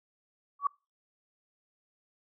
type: tone with exponential growth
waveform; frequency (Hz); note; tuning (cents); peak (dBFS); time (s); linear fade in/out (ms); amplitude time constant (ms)
sine; 1134; C#6; +39; -20; 0.59-0.67; 5; 17
effects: noise-tail reverb RT60 0.3 s tail -26 dB re dry